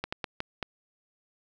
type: slowing click train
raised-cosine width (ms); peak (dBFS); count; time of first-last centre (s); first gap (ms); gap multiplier
0.3; -15; 5; 0.04-0.628; 85; 1.38
effects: none